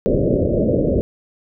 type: low-pass noise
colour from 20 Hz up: white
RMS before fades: -17 dBFS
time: 0.06-1.01 s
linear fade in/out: 0 ms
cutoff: 600 Hz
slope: 96 dB/octave
effects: none